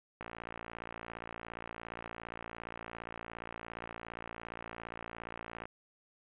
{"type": "click train", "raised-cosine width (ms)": 0.5, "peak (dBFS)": -27, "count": 313, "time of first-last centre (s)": [0.21, 5.655], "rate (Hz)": 57.3, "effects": ["resampled to 8000 Hz", "10-bit"]}